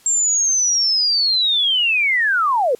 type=linear sweep; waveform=sine; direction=down; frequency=7460 to 450 Hz; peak=-14 dBFS; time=0.06-2.75 s; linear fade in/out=2 ms; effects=white hiss -51 dBFS RMS until 2.79 s + low-pass 12000 Hz 12 dB/octave